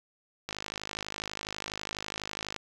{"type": "click train", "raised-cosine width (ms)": 0.2, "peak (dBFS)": -17, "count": 109, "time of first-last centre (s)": [0.49, 2.563], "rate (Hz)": 52.1, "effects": ["8-bit"]}